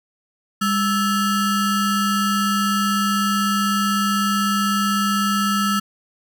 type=ring-modulated tone; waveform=square; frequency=760 Hz; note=F#5; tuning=46 cents sharp; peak=-15 dBFS; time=0.61-5.8 s; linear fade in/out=10 ms; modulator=558 Hz; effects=none